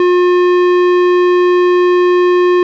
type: tone with tanh clipping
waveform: sine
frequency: 357.7 Hz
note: F4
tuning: 41 cents sharp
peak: -9 dBFS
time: 0-2.63 s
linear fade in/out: 2 ms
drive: 15 dB
effects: none